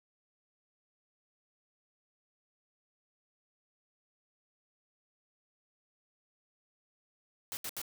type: noise bursts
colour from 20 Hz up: white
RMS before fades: -39 dBFS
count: 3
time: 7.52-7.816 s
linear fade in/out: 0 ms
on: 50 ms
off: 73 ms
effects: none